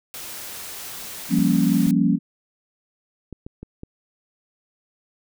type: noise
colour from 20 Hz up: white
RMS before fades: -35 dBFS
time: 0.14-1.91 s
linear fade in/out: 0 ms
type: chord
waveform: sine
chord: G half-diminished seventh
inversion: third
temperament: equal with one note detuned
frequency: 172.61 / 196 / 233.1 / 277.2 Hz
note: F3 / G3 / Bb3 / Db4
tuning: -20 / 0 / 0 / 0 cents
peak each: -21 dBFS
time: 1.29-2.19 s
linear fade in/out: 50 ms
type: clicks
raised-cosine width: 3 ms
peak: -22 dBFS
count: 6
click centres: 1.39 / 1.869 / 3.327 / 3.465 / 3.63 / 3.834 s
effects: none